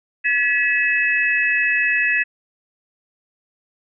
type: tone cluster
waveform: sine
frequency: 1703 / 1946 / 2588 Hz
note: G#6 / B6 / E7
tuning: +43 / -26 / -32 cents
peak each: -20 dBFS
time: 0.24-2.24 s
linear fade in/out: 20 ms
effects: none